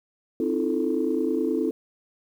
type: chord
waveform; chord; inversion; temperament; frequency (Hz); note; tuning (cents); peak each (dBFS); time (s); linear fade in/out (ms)
sine; F dominant seventh; second; equal with one note detuned; 261.6 / 311.1 / 340.7 / 440; C4 / Eb4 / F4 / A4; 0 / 0 / -43 / 0; -27; 0.4-1.71; 2
effects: tanh soft clip ceiling -12 dBFS + 9-bit